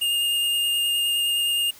square tone with vibrato, 2826 Hz, F7, 20 cents sharp, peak -21 dBFS, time 0.01-1.71 s, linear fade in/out 10 ms, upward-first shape sine, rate 9.6 Hz, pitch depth 10 cents each way, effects white hiss -48 dBFS RMS until 1.79 s

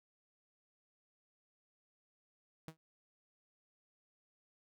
sawtooth tone with exponential decay, 160 Hz, D#3, 49 cents sharp, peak -38 dBFS, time 2.68-2.77 s, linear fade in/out 0 ms, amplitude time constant 18 ms, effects none

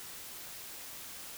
silence, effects white hiss -46 dBFS RMS until 1.37 s

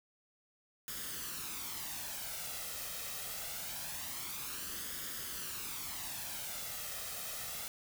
white noise with flanger, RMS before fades -42 dBFS, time 0.88-7.68 s, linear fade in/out 0 ms, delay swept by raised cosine 0.59 to 1.59 ms, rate 0.24 Hz, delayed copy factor +0.55, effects none

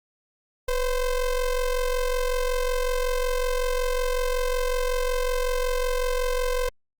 square ring-modulated tone, 259.7 Hz, C4, 13 cents flat, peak -20 dBFS, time 0.68-6.69 s, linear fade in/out 5 ms, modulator 237 Hz, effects Opus 48 kbps

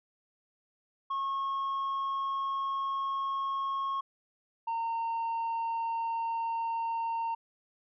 sine tone pair in turn, 1090 / 916.6 Hz, C#6 / A#5, -29 / -29 cents, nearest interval minor third, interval 300 cents, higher first, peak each -27 dBFS, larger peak neither, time 1.1-4.01 / 4.67-7.35 s, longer first, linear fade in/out 10 ms, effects tanh soft clip ceiling -29 dBFS

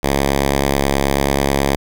5% pulse tone, 69.3 Hz, C#2, in tune, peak -3 dBFS, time 0.03-1.76 s, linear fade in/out 5 ms, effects none

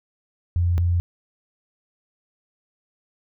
sine tone pair in turn, 87.1 / 87.1 Hz, F2 / F2, -4 / -4 cents, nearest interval unison, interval 0 cents, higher neither, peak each -17 dBFS, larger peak neither, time 0.56-0.78 / 0.78-1 s, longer neither, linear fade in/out 0 ms, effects none

